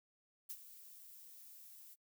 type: noise with ADSR envelope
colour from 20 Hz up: violet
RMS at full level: -44 dBFS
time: 0.49-1.96 s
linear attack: 14 ms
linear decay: 55 ms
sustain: -13 dB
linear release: 34 ms
effects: noise-tail reverb RT60 0.1 s tail -26 dB re dry